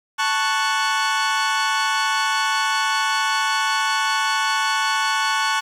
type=chord; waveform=sawtooth; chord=F# minor; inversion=first; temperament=equal; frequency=880 / 1108.7 / 1480 Hz; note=A5 / C#6 / F#6; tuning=0 / 0 / 0 cents; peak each=-19 dBFS; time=0.18-5.61 s; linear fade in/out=20 ms; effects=low-pass 7000 Hz 12 dB/octave + 8-bit